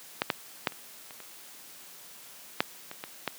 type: clicks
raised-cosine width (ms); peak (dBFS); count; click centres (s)
0.3; -9 / -8 / -8 / -29 / -28 / -28 / -6 / -23 / -20 / -12; 10; 0.219 / 0.302 / 0.672 / 0.722 / 1.108 / 1.203 / 2.605 / 2.914 / 3.039 / 3.277
effects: white hiss -49 dBFS RMS until 3.38 s + high-pass 150 Hz 12 dB/octave